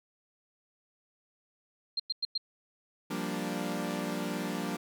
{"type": "tone bursts", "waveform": "sine", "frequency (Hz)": 4186, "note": "C8", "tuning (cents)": 0, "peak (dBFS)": -28, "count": 4, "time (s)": [1.97, 2.378], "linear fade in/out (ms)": 5, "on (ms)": 27, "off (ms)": 100}
{"type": "chord", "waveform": "sawtooth", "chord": "G minor seventh", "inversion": "third", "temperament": "equal", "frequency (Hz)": [174.61, 196, 233.1, 293.7], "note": ["F3", "G3", "Bb3", "D4"], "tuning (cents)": [0, 0, 0, 0], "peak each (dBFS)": -34, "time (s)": [3.1, 4.77], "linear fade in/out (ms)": 10}
{"effects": []}